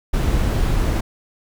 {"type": "noise", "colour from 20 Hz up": "brown", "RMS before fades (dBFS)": -18, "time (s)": [0.13, 1.01], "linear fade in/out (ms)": 10, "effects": []}